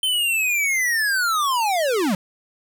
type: linear sweep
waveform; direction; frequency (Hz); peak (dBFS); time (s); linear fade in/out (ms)
square; down; 3105 to 171.1; -19; 0.03-2.15; 2
effects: none